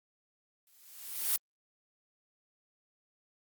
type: noise with exponential growth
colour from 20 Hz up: blue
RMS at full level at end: -27 dBFS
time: 0.67-1.36 s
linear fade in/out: 0 ms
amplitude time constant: 150 ms
effects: Opus 48 kbps